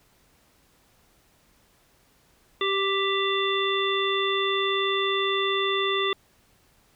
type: harmonic tone with a mistuned harmonic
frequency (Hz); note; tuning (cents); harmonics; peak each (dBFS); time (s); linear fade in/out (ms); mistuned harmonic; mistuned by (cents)
391.3; G4; -3; 1 / 3 / 5 / 7 / 9; -26 / -28 / -31 / -34 / -28; 2.61-6.13; 2; 5; +20
effects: pink hiss -62 dBFS RMS until 6.95 s